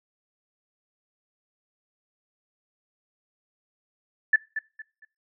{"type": "tone with echo", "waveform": "sine", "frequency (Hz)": 1748, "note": "A6", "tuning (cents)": -12, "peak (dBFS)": -14, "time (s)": [4.33, 4.36], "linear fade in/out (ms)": 5, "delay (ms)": 230, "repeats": 3, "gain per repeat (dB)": -11, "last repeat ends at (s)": 5.05, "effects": ["noise-tail reverb RT60 0.3 s tail -20 dB re dry"]}